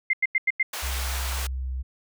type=tone bursts; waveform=sine; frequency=2093 Hz; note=C7; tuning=in tune; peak=-18 dBFS; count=5; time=0.1-0.629 s; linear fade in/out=5 ms; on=33 ms; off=91 ms
type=high-pass noise; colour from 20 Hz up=pink; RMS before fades=-33 dBFS; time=0.73-1.47 s; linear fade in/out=5 ms; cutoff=850 Hz; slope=12 dB/octave
type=tone with pitch glide; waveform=sine; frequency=65.41 to 64.51 Hz; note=C2 to C2; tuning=0 to -24 cents; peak=-27 dBFS; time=0.82-1.83 s; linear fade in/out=20 ms; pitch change=-24 cents; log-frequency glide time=1.44-1.68 s
effects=none